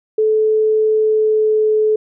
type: tone with pitch glide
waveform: sine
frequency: 433.9 to 430.7 Hz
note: A4 to A4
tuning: -24 to -37 cents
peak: -11 dBFS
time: 0.18-1.96 s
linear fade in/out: 5 ms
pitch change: -13 cents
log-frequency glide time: 0.97-1.74 s
effects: none